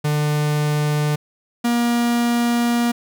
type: tone pair in turn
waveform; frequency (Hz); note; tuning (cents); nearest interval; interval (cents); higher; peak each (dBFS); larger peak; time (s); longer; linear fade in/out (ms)
45% pulse; 149.2 / 237.7; D3 / A#3; +28 / +34; minor sixth; 806; second; -17 / -16; second; 0.04-1.16 / 1.64-2.92; second; 10
effects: none